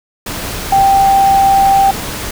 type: tone in noise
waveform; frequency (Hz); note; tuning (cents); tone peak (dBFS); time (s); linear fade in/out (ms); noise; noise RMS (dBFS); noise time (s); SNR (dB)
sine; 784; G5; 0; -6; 0.72-1.91; 5; pink; -22; 0.26-2.31; +13
effects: none